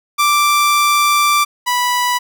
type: tone pair in turn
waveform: sawtooth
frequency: 1174.7 / 984.1 Hz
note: D6 / B5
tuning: 0 / -6 cents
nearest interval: minor third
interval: 306 cents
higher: first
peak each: -7 / -10 dBFS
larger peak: first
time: 0.18-1.45 / 1.66-2.19 s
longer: first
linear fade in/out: 20 ms
effects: none